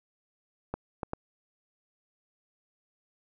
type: clicks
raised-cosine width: 1 ms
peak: -18 dBFS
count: 3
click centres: 0.74 / 1.032 / 1.134 s
effects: none